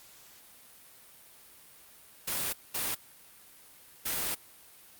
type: noise bursts at uneven times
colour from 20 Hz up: white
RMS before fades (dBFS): -32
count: 3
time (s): 2.27-2.53 / 2.74-2.95 / 4.05-4.35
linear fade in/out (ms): 10
effects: white hiss -55 dBFS RMS until 4.99 s + Opus 48 kbps